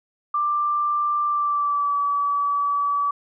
sine tone with pitch glide, 1182 to 1146.4 Hz, D6 to D6, +11 to -42 cents, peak -19 dBFS, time 0.34-3.11 s, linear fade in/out 5 ms, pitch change -53 cents, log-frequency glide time 1.25-1.97 s, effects none

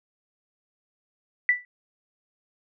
sine tone with exponential decay, 1972 Hz, B6, 3 cents flat, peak -13 dBFS, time 1.49-1.65 s, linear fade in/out 1 ms, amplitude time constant 34 ms, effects none

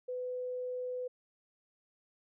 sine tone, 501 Hz, B4, 25 cents sharp, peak -35 dBFS, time 0.08-1.08 s, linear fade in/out 10 ms, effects none

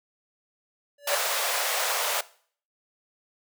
square tone with exponential growth, 575 Hz, D5, 37 cents flat, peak -21 dBFS, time 0.98-1.15 s, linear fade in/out 5 ms, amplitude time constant 36 ms
pink high-pass noise, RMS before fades -27 dBFS, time 1.07-2.21 s, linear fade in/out 5 ms, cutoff 510 Hz, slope 48 dB/octave
effects noise-tail reverb RT60 0.5 s tail -19 dB re dry

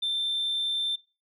sine tone, 3565 Hz, A7, 22 cents sharp, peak -24 dBFS, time 0.02-0.96 s, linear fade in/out 10 ms, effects noise-tail reverb RT60 0.3 s tail -21 dB re dry + tanh soft clip ceiling -23 dBFS

